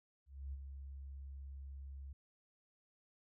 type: tone with ADSR envelope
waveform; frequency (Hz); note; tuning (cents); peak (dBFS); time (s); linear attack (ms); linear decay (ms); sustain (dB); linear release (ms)
sine; 68.4; C#2; -23; -40; 0.26-2.13; 270; 35; -6; 5
effects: none